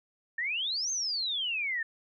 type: exponential two-way sweep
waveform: sine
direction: up then down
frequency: 1767 to 6450 to 1767 Hz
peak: -29 dBFS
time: 0.38-1.83 s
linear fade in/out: 5 ms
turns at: 0.91 s
effects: none